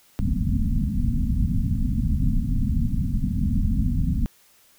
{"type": "low-pass noise", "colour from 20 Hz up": "pink", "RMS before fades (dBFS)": -22, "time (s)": [0.19, 4.26], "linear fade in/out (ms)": 0, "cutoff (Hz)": 260, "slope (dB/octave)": 96, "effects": ["white hiss -57 dBFS RMS until 4.78 s"]}